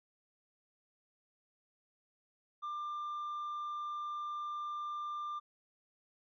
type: tone with tanh clipping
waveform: triangle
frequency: 1192 Hz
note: D6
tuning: 25 cents sharp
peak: -38 dBFS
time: 2.62-5.4 s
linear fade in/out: 20 ms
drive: 7 dB
effects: none